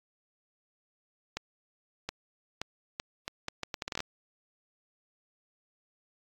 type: accelerating click train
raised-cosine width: 0.2 ms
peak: -16 dBFS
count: 15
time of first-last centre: 1.37-4.004 s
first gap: 720 ms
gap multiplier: 0.73
effects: AAC 64 kbps